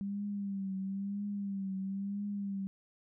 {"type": "tone with vibrato", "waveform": "sine", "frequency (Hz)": 197.5, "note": "G3", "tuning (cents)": 13, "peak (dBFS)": -34, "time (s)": [0.01, 2.67], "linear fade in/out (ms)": 0, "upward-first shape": "triangle", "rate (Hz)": 1, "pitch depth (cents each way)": 66, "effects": []}